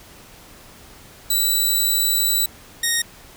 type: tone pair in turn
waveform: 10% pulse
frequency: 3951 / 1864.6 Hz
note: B7 / A#6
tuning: 0 / 0 cents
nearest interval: octave + minor second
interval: 1300 cents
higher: first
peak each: -9 dBFS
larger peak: neither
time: 1.3-2.46 / 2.83-3.02 s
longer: first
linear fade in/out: 5 ms
effects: pink hiss -45 dBFS RMS until 3.36 s